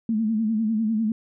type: tone with vibrato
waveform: sine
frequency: 220 Hz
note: A3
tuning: in tune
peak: -20 dBFS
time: 0.09-1.12 s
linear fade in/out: 2 ms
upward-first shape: sine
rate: 10 Hz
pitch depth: 76 cents each way
effects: none